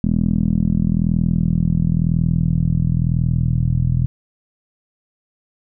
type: tone with low-pass filter sweep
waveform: 10% pulse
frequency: 40.98 Hz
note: E1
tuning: 9 cents flat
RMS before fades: -17 dBFS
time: 0.04-4.06 s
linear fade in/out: 0 ms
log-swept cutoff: 220 to 130 Hz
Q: 3.1
effects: none